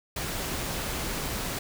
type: noise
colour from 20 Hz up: pink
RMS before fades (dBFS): -32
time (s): 0.16-1.59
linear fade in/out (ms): 5
effects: none